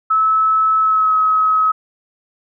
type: tone with pitch glide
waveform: sine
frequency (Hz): 1300 to 1277.7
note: E6 to D#6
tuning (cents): -24 to +46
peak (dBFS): -11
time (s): 0.1-1.72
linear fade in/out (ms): 10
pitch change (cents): -30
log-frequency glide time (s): 0.8-1.15
effects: none